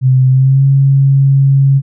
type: tone with pitch glide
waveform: sine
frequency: 129.8 to 137.04 Hz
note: C3 to C#3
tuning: -13 to -19 cents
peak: -5 dBFS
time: 0.01-1.82 s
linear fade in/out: 50 ms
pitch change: +94 cents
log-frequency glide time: 0.29-0.64 s
effects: none